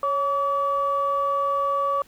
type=tone pair together; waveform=sine; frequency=554.4 / 1145.3 Hz; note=C#5 / D6; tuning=0 / -44 cents; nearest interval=octave + minor second; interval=1256 cents; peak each=-25 / -21 dBFS; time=0.03-2.02 s; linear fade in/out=2 ms; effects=tanh soft clip ceiling -13 dBFS + pink hiss -55 dBFS RMS until 2.07 s